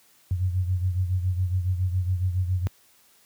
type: beating tone pair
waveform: sine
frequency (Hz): 90.6 / 97.8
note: F#2 / G2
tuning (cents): -36 / -4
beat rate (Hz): 7.2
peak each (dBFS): -22 / -29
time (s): 0.31-2.67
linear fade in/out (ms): 0
effects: white hiss -59 dBFS RMS until 3.25 s + high-pass 60 Hz 12 dB/octave